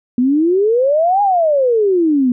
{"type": "exponential two-way sweep", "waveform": "sine", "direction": "up then down", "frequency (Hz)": [240, 830.6, 240], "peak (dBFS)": -10, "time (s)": [0.18, 2.32], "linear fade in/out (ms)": 2, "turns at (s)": 1.22, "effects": []}